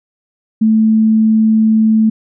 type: tone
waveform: sine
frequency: 219.6 Hz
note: A3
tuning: 3 cents flat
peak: -7 dBFS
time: 0.61-2.1 s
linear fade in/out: 10 ms
effects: none